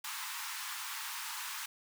pink high-pass noise, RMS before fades -41 dBFS, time 0.04-1.66 s, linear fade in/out 5 ms, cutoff 860 Hz, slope 96 dB/octave, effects none

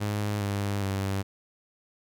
sawtooth tone with pitch steps, 103.83 / 100.7 / 97.66 Hz, G#2 / G2 / G2, 0 / +47 / -6 cents, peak -23 dBFS, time 0-1.23 s, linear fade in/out 20 ms, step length 410 ms, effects none

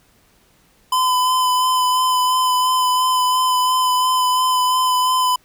square tone with vibrato, 1013 Hz, B5, 44 cents sharp, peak -15 dBFS, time 0.92-5.36 s, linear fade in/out 5 ms, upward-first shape sine, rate 2.9 Hz, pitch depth 16 cents each way, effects pink hiss -56 dBFS RMS until 5.44 s

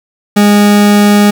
40% pulse tone, 206 Hz, G#3, 14 cents flat, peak -3 dBFS, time 0.36-1.31 s, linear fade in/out 10 ms, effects 7-bit

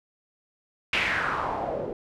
white noise with low-pass filter sweep, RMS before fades -28 dBFS, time 0.93-1.93 s, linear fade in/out 2 ms, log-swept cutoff 2700 to 420 Hz, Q 3.7, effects none

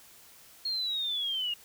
sine linear sweep, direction down, 4289 to 2822 Hz, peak -29 dBFS, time 0.65-1.54 s, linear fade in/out 5 ms, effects white hiss -55 dBFS RMS until 1.64 s

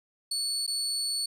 30% pulse tone with dropouts, 4435 Hz, C#8, in tune, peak -25 dBFS, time 0.31-1.26 s, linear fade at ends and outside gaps 5 ms, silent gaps 0.666-0.676 s, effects resampled to 32000 Hz

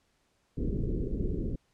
pink low-pass noise, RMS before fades -31 dBFS, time 0.57-1.56 s, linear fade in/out 10 ms, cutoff 450 Hz, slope 48 dB/octave, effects pink hiss -72 dBFS RMS until 1.73 s + low-pass 9000 Hz 12 dB/octave

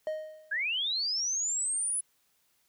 triangle tone with exponential decay, 622.3 Hz, D#5, in tune, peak -26 dBFS, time 0.07-0.67 s, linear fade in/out 1 ms, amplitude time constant 130 ms
sine linear sweep, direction up, 1568 to 10110 Hz, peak -28 dBFS, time 0.51-2.01 s, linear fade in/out 10 ms
effects white hiss -71 dBFS RMS until 2.68 s

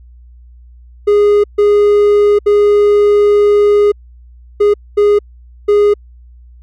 triangle tone bursts at uneven times, 412.5 Hz, G#4, 12 cents flat, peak -4 dBFS, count 6, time 1.07-1.44 / 1.58-2.39 / 2.46-3.92 / 4.6-4.74 / 4.97-5.19 / 5.68-5.94 s, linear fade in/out 10 ms, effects added 60 Hz sine -36 dBFS peak until 6.62 s

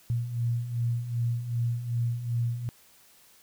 sine beating tone pair, 116.54 / 119.14 Hz, A#2 / A#2, 0 / +38 cents, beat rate 2.6 Hz, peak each -33 / -27 dBFS, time 0.1-2.69 s, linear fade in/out 0 ms, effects white hiss -58 dBFS RMS until 3.42 s

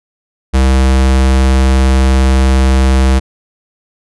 square tone, 65.7 Hz, C2, 8 cents sharp, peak -7 dBFS, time 0.53-3.2 s, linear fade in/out 20 ms, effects resampled to 24000 Hz

